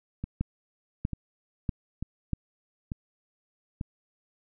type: two click trains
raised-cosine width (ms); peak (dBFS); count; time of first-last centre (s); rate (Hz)
5; -20 / -15; 5 / 4; 0.24-3.811 / 0.41-2.333; 1.12 / 1.56
effects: none

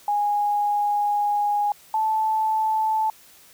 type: tone pair in turn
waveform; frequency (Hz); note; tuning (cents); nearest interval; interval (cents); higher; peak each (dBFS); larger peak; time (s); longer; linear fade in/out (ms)
sine; 825 / 874.1; G#5 / A5; -12 / -12; minor second; 100; second; -19; neither; 0.08-1.72 / 1.94-3.1; first; 2
effects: white hiss -51 dBFS RMS until 3.53 s

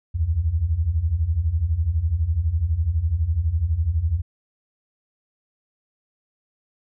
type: beating tone pair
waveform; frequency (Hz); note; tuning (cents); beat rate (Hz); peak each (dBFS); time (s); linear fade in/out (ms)
sine; 73.42 / 85.42; D2 / F2; 0 / -38; 12; -24 / -20; 0.14-4.22; 20
effects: none

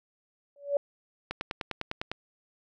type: tone with exponential growth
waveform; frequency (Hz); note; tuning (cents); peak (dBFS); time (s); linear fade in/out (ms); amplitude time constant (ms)
sine; 569; C#5; +45; -19; 0.56-0.77; 2; 45
type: click train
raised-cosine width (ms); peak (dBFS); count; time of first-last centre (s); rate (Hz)
0.3; -16; 9; 1.31-2.116; 9.93
effects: none

